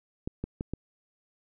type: clicks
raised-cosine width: 3 ms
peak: -19 dBFS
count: 4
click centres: 0.275 / 0.44 / 0.609 / 0.736 s
effects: none